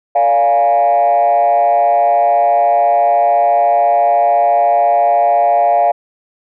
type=tone with frequency modulation; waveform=sine; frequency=701 Hz; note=F5; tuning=6 cents sharp; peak=-7 dBFS; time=0.15-5.92 s; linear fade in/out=10 ms; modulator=124 Hz; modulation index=0.9; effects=tanh soft clip ceiling -5 dBFS